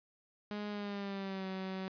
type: tone with pitch glide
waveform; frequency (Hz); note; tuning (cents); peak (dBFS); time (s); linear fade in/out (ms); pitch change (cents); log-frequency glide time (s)
sawtooth; 207.7 to 189.36; G#3 to F#3; 0 to +40; -34; 0.51-1.88; 0; -160; 0.69-1.47
effects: resampled to 11025 Hz + 10-bit